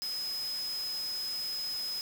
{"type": "tone in noise", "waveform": "sine", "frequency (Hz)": 5070, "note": "D#8", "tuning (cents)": 32, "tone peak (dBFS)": -33, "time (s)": [0.02, 2.01], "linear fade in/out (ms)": 0, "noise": "white", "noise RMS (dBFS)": -45, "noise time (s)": [0.02, 2.01], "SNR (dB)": 9, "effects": []}